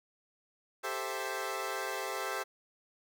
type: chord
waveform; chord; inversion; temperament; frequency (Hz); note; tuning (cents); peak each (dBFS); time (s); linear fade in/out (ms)
15% pulse; A minor seventh; third; equal; 392 / 440 / 523.3 / 659.3; G4 / A4 / C5 / E5; 0 / 0 / 0 / 0; -33 / -35 / -33 / -35; 0.83-2.44; 20
effects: none